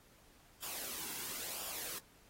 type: noise with flanger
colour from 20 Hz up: white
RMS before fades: -43 dBFS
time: 0.62-1.99 s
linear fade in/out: 10 ms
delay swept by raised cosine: 0.48 to 1.68 ms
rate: 0.98 Hz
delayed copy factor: -0.55
effects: pink hiss -65 dBFS RMS until 2.29 s + AAC 48 kbps